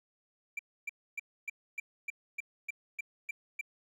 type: tone bursts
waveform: triangle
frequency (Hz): 2349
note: D7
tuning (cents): 0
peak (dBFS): -32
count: 11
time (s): 0.57-3.612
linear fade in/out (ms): 5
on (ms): 22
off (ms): 280
effects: none